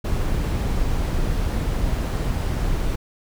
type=noise; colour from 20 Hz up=brown; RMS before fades=-22 dBFS; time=0.04-2.96 s; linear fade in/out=10 ms; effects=none